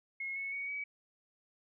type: tone with pitch steps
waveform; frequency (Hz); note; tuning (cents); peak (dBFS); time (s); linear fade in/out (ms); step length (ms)
sine; 2166 / 2201 / 2237 / 2274; C#7 / C#7 / C#7 / C#7; -41 / -13 / +15 / +44; -36; 0.2-0.84; 5; 160
effects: none